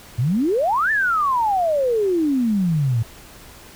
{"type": "exponential two-way sweep", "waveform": "sine", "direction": "up then down", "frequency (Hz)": [108.6, 1800, 108.6], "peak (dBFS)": -16, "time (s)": [0.18, 3.03], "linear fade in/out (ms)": 10, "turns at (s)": 0.91, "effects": ["pink hiss -43 dBFS RMS until 3.75 s"]}